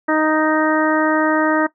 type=harmonic tone; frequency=311.1 Hz; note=D#4; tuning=in tune; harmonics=1 / 2 / 3 / 4 / 5 / 6; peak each=-17 / -20 / -22 / -23 / -24 / -25 dBFS; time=0.08-1.67 s; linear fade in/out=10 ms; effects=noise-tail reverb RT60 0.1 s tail -17 dB re dry